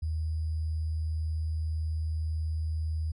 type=tone with sample-and-hold; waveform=sine; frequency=79.1 Hz; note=D#2; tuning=29 cents sharp; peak=-28 dBFS; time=0.02-3.12 s; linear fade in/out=10 ms; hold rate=4900 Hz; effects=resampled to 24000 Hz